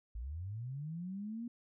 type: linear sweep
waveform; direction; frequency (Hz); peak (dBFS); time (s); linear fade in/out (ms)
sine; up; 50.9 to 241.3; -39; 0.15-1.48; 5
effects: none